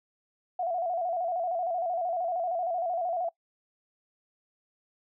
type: tone with vibrato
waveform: sine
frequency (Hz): 698.5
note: F5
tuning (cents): 0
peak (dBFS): -27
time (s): 0.59-3.29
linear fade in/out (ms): 5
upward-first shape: square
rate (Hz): 13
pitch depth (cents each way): 75
effects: noise-tail reverb RT60 0.1 s tail -22 dB re dry